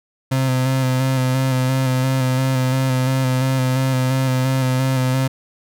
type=tone with vibrato; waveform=35% pulse; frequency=130.3 Hz; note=C3; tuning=7 cents flat; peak=-14 dBFS; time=0.31-5.28 s; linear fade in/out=10 ms; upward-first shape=square; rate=2.9 Hz; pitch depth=24 cents each way; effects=none